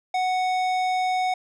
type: tone with tanh clipping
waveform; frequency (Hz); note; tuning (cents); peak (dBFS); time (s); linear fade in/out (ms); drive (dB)
sine; 740; F#5; 0; -23; 0.14-1.34; 5; 15
effects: none